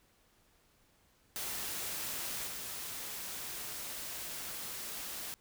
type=noise with level steps; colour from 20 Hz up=white; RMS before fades=-39 / -42 dBFS; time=1.36-5.34 s; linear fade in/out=0 ms; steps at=2.47 s; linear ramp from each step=5 ms; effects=pink hiss -69 dBFS RMS until 5.4 s